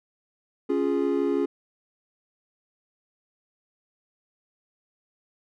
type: chord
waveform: triangle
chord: Db major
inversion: none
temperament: equal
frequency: 277.2 / 349.2 / 415.3 Hz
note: Db4 / F4 / Ab4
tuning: 0 / 0 / 0 cents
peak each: -24 / -25 / -24 dBFS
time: 0.69-1.46 s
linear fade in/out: 10 ms
effects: none